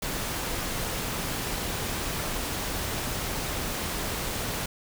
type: noise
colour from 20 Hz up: pink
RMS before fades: -31 dBFS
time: 0.02-4.66 s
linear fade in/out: 5 ms
effects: none